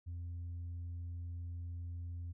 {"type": "tone", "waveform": "sine", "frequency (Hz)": 86.3, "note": "F2", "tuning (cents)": -20, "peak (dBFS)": -38, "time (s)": [0.06, 2.33], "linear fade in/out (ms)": 20, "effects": ["tanh soft clip ceiling -39 dBFS"]}